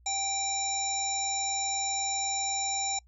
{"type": "harmonic tone", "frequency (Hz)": 784, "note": "G5", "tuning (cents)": 0, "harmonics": [1, 3, 5, 7, 9], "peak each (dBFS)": [-33, -40, -37, -41, -31], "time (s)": [0.06, 2.99], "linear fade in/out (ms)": 5, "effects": ["noise-tail reverb RT60 0.1 s tail -25 dB re dry", "added 60 Hz sine -56 dBFS peak until 3.07 s"]}